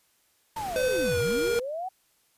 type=linear two-way sweep; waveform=sine; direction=down then up; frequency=922 to 75.7 to 771 Hz; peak=-30 dBFS; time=0.56-1.89 s; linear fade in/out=10 ms; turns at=1.17 s
type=noise; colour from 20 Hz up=pink; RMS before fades=-40 dBFS; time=0.56-1.6 s; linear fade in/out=5 ms
type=tone with pitch glide; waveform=square; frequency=510 to 473.1 Hz; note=C5 to A#4; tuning=-44 to +26 cents; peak=-25 dBFS; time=0.76-1.59 s; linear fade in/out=0 ms; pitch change=-130 cents; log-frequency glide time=1.03-1.23 s
effects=white hiss -67 dBFS RMS until 2.37 s + resampled to 32000 Hz